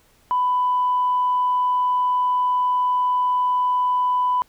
sine tone, 996 Hz, B5, 14 cents sharp, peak -16 dBFS, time 0.31-4.42 s, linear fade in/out 0 ms, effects tanh soft clip ceiling -12 dBFS + pink hiss -58 dBFS RMS until 4.48 s

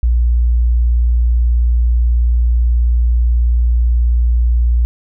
sine tone, 59.2 Hz, A#1, 27 cents sharp, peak -9 dBFS, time 0.03-4.85 s, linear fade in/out 0 ms, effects none

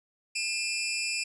20% pulse tone pair together, 2418 / 2637 Hz, D7 / E7, +50 / 0 cents, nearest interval major second, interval 150 cents, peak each -27 dBFS, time 0.35-1.24 s, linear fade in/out 10 ms, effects resampled to 24000 Hz

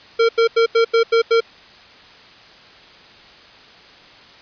square tone bursts, 458.4 Hz, A#4, 29 cents flat, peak -12 dBFS, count 7, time 0.19-1.406 s, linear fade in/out 10 ms, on 100 ms, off 86 ms, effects white hiss -44 dBFS RMS until 4.41 s + resampled to 11025 Hz

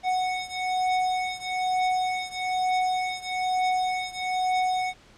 square beating tone pair, 739 / 740.1 Hz, F#5 / F#5, -2 / 0 cents, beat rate 1.1 Hz, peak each -27 / -29 dBFS, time 0.03-4.94 s, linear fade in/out 50 ms, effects pink hiss -54 dBFS RMS until 5.17 s + low-pass 6000 Hz 12 dB/octave

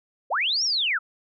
sine linear two-way sweep, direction up then down, 415.3 to 5740 to 1219 Hz, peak -21 dBFS, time 0.3-0.99 s, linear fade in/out 20 ms, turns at 0.64 s, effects none

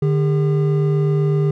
triangle tone pair together, 150 / 402 Hz, D3 / G4, +37 / +44 cents, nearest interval octave + perfect fourth, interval 1707 cents, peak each -13 / -19 dBFS, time 0.02-1.51 s, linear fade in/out 5 ms, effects none

